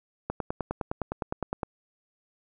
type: click train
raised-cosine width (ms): 1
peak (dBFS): -15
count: 14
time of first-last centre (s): 0.3-1.632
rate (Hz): 9.76
effects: none